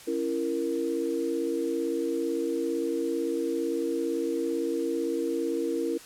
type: chord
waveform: sine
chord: A# diminished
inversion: first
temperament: equal with one note detuned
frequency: 277.2 / 335 / 466.2 Hz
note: C#4 / E4 / A#4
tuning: 0 / +28 / 0 cents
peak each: -33 / -29 / -30 dBFS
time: 0.07-5.98 s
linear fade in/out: 10 ms
effects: white hiss -48 dBFS RMS until 6.05 s + low-pass 11000 Hz 12 dB/octave